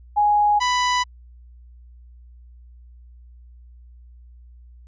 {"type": "tone pair in turn", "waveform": ["sine", "sawtooth"], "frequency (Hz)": [830.6, 991.8], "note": ["G#5", "B5"], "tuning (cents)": [0, 7], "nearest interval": "minor third", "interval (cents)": 307, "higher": "second", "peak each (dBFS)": -14, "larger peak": "neither", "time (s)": [[0.16, 0.6], [0.6, 1.04]], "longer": "neither", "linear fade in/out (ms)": 20, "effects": ["added 60 Hz sine -43 dBFS peak until 4.87 s", "resampled to 16000 Hz"]}